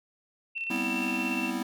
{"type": "tone with tremolo", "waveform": "sine", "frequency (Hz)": 2699, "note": "E7", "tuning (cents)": 40, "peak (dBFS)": -29, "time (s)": [0.55, 1.51], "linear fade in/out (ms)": 20, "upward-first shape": "square", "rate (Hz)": 17, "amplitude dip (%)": 45}
{"type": "chord", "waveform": "square", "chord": "C major seventh", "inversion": "second", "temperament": "just", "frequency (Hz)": [196.22, 245.3, 261.6, 327], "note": ["G3", "B3", "C4", "E4"], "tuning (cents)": [2, -12, 0, -14], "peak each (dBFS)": [-38, -34, -37, -35], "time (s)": [0.7, 1.63], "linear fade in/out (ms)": 5}
{"effects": []}